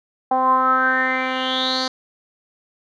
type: tone with low-pass filter sweep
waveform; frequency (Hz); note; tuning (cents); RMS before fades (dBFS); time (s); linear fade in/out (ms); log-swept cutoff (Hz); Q
10% pulse; 259; C4; -17; -19; 0.31-1.88; 5; 830 to 4900; 8.2
effects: none